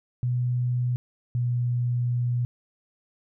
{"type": "tone pair in turn", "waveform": "sine", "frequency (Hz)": [123.47, 121.84], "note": ["B2", "B2"], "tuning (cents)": [0, -23], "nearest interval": "unison", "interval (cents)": 23, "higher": "first", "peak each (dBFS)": -22, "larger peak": "neither", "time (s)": [[0.23, 0.96], [1.35, 2.45]], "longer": "second", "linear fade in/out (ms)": 0, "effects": []}